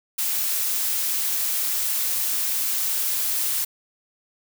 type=noise; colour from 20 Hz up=blue; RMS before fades=-24 dBFS; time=0.18-3.65 s; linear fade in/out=10 ms; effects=none